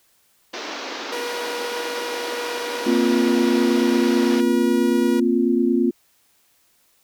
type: band-pass noise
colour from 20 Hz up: pink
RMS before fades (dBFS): -31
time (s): 0.53-4.41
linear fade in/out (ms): 10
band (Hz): 260 to 5900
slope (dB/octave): 48
type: tone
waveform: sawtooth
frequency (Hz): 481.2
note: B4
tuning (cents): -45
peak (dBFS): -23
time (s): 1.12-5.2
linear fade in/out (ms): 5
type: chord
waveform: sine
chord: Bb suspended second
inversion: none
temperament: just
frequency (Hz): 233.1 / 262.2 / 349.6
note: Bb3 / C4 / F4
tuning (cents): 0 / +4 / +2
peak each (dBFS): -20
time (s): 2.86-5.91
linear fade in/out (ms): 10
effects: white hiss -61 dBFS RMS until 7.03 s